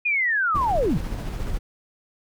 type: linear sweep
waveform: sine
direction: down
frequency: 2489 to 105.3 Hz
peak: -19 dBFS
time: 0.05-0.98 s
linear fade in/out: 10 ms
type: noise with tremolo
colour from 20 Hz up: brown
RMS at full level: -27 dBFS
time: 0.54-1.59 s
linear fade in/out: 20 ms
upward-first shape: square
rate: 14 Hz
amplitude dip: 25%
effects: none